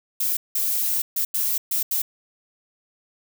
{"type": "noise bursts at uneven times", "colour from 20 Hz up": "violet", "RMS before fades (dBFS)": -23, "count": 6, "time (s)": [[0.2, 0.37], [0.55, 1.02], [1.16, 1.25], [1.34, 1.58], [1.71, 1.83], [1.91, 2.02]], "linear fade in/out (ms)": 5, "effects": []}